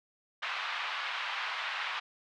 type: band-pass noise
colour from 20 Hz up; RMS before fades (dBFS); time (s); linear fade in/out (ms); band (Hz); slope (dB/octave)
pink; -36; 0.42-2; 10; 950 to 3500; 24
effects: none